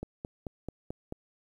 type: click train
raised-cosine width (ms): 2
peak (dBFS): -23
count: 6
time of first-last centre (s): 0.03-1.124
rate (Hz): 4.57
effects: 10-bit